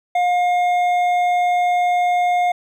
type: tone with hard clipping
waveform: sine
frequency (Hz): 713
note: F5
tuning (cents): +36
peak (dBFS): -16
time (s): 0.15-2.52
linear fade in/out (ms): 5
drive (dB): 7
effects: none